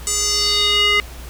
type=tone with band-pass filter sweep; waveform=square; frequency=412.9 Hz; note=G#4; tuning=10 cents flat; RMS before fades=-17 dBFS; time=0.07-1 s; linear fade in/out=0 ms; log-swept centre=7800 to 2300 Hz; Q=3.9; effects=added 60 Hz sine -32 dBFS peak until 1.29 s + pink hiss -39 dBFS RMS until 1.29 s